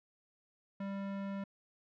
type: tone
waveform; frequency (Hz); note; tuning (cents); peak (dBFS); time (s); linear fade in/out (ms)
square; 197.1; G3; +10; -38; 0.8-1.44; 5
effects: low-pass 2000 Hz 12 dB/octave